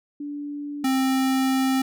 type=tone pair in turn; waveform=sine / square; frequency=290.2 / 263.9 Hz; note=D4 / C4; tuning=-21 / +15 cents; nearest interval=major second; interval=164 cents; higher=first; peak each=-29 / -20 dBFS; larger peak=second; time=0.2-0.84 / 0.84-1.82 s; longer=second; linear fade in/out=5 ms; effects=none